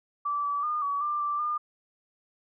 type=tone with pitch steps; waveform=sine; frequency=1161 / 1151 / 1215 / 1136 / 1188 / 1173 / 1208 Hz; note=D6 / D6 / D#6 / C#6 / D6 / D6 / D6; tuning=-20 / -35 / -42 / +42 / +20 / -2 / +48 cents; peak=-26 dBFS; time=0.25-1.58 s; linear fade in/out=10 ms; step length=190 ms; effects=none